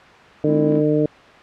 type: harmonic tone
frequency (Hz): 151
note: D3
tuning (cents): +48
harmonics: 1 / 2 / 3 / 4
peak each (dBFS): -22 / -18 / -19 / -24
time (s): 0.44-1.06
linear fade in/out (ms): 2
type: chord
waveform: triangle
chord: Ab augmented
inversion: none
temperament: equal with one note detuned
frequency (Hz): 210.6 / 261.6 / 329.6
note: Ab3 / C4 / E4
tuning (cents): +24 / 0 / 0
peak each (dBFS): -25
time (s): 0.45-0.83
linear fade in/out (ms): 50
type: clicks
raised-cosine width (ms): 0.3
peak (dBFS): -24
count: 2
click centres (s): 0.722 / 0.755
effects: white hiss -43 dBFS RMS until 1.42 s + low-pass 2000 Hz 12 dB/octave